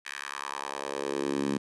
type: tone with high-pass filter sweep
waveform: 10% pulse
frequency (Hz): 70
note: C#2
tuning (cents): +18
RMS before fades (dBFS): -33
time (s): 0.05-1.58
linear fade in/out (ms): 10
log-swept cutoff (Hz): 1900 to 210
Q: 2.1
effects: resampled to 24000 Hz